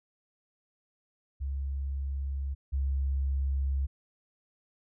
sine tone pair in turn, 68.6 / 68.09 Hz, C#2 / C#2, -17 / -30 cents, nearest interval unison, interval 13 cents, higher first, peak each -30 / -26 dBFS, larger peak second, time 1.4-2.55 / 2.72-3.87 s, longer neither, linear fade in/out 20 ms, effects none

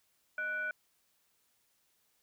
sine tone with frequency modulation, 1480 Hz, F#6, in tune, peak -33 dBFS, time 0.38-0.71 s, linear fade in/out 2 ms, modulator 862 Hz, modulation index 0.44, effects white hiss -74 dBFS RMS until 2.22 s

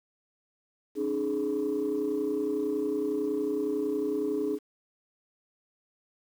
sine tone cluster, 274.2 / 305.1 / 419.4 Hz, C#4 / D#4 / G#4, -19 / -34 / +17 cents, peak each -33 / -30 / -28 dBFS, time 0.95-4.59 s, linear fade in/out 50 ms, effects tanh soft clip ceiling -21 dBFS + 9-bit

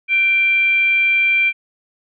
sine tone with frequency modulation, 2361 Hz, D7, 9 cents sharp, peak -12 dBFS, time 0.08-1.53 s, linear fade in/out 50 ms, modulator 845 Hz, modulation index 0.25, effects none

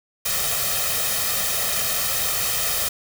white noise with comb filter, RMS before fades -23 dBFS, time 0.25-2.89 s, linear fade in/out 10 ms, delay 1.6 ms, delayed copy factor +0.75, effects none

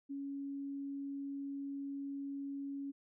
sine tone, 278.5 Hz, C#4, 8 cents sharp, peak -39 dBFS, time 0.09-2.92 s, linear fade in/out 20 ms, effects none

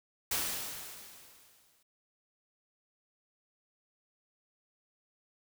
white noise with exponential decay, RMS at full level -31 dBFS, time 0.31-1.83 s, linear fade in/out 5 ms, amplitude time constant 330 ms, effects none

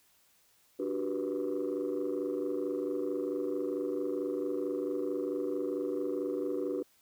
sine chord, G major seventh, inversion second, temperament just, 294 / 367.5 / 392 / 490 Hz, D4 / F#4 / G4 / B4, +2 / -12 / 0 / -14 cents, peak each -35 / -35 / -36 / -35 dBFS, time 0.79-6.83 s, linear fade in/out 10 ms, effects tanh soft clip ceiling -25 dBFS + white hiss -67 dBFS RMS until 7.01 s

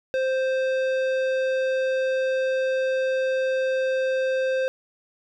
sine tone with tanh clipping, 523.3 Hz, C5, in tune, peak -23 dBFS, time 0.14-4.68 s, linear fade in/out 0 ms, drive 14 dB, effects none

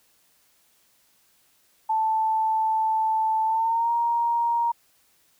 sine tone with pitch glide, 880 to 937.7 Hz, A5 to A#5, 0 to +10 cents, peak -20 dBFS, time 1.89-4.72 s, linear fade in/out 10 ms, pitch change +110 cents, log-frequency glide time 3.45-3.92 s, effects white hiss -63 dBFS RMS until 5.39 s

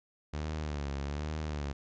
sawtooth tone with vibrato, 73.42 Hz, D2, in tune, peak -30 dBFS, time 0.33-1.73 s, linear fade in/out 10 ms, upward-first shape sine, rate 1.2 Hz, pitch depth 99 cents each way, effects resampled to 16000 Hz

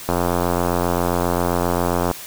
click train, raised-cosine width 1 ms, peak -5 dBFS, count 178, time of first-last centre 0.09-2.113 s, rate 87.5 Hz, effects white hiss -35 dBFS RMS until 2.26 s

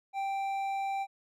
triangle tone with hard clipping, 784 Hz, G5, in tune, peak -32 dBFS, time 0.13-1.07 s, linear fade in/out 50 ms, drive 10 dB, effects none

